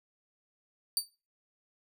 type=tone with exponential decay; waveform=20% pulse; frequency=4610 Hz; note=D8; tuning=33 cents flat; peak=-17 dBFS; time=0.97-1.08 s; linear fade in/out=1 ms; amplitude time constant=22 ms; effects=noise-tail reverb RT60 0.3 s tail -18 dB re dry